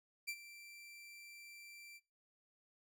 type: tone with ADSR envelope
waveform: sawtooth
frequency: 2349 Hz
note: D7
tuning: in tune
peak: -35 dBFS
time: 0.27-2 s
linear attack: 18 ms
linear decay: 60 ms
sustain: -16 dB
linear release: 40 ms
effects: noise-tail reverb RT60 0.3 s tail -21 dB re dry